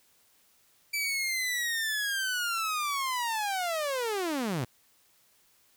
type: linear sweep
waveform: sawtooth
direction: down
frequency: 2326 to 110 Hz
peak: -25 dBFS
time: 0.93-4.65 s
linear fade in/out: 10 ms
effects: white hiss -65 dBFS RMS until 5.76 s